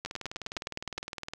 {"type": "two click trains", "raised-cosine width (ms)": 0.2, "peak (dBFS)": [-20, -17], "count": [26, 10], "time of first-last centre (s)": [[0.06, 1.336], [0.05, 0.981]], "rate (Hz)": [19.6, 9.67], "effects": []}